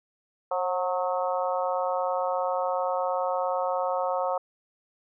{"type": "harmonic tone with a mistuned harmonic", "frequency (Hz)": 182.9, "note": "F#3", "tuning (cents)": -20, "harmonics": [3, 4, 5, 6, 7], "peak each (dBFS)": [-28, -30, -32, -34, -35], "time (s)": [0.51, 4.38], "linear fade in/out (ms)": 5, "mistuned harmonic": 3, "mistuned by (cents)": -31, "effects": []}